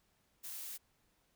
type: noise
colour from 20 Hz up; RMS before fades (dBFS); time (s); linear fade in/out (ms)
blue; -45; 0.43-0.78; 20
effects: pink hiss -75 dBFS RMS until 1.35 s